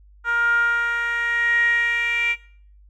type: tone with band-pass filter sweep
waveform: 10% pulse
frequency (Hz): 470.4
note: A#4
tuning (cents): +16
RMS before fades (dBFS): -21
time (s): 0.24-2.36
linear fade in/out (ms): 50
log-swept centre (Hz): 1300 to 2300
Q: 8.8
effects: noise-tail reverb RT60 0.5 s tail -18 dB re dry + added 50 Hz sine -47 dBFS peak until 2.89 s